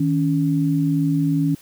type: tone pair together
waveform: sine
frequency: 157.6 / 280.2 Hz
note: D#3 / C#4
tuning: +23 / +19 cents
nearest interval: minor seventh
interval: 996 cents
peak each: -19 dBFS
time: 0-1.55 s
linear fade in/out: 5 ms
effects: white hiss -49 dBFS RMS until 1.61 s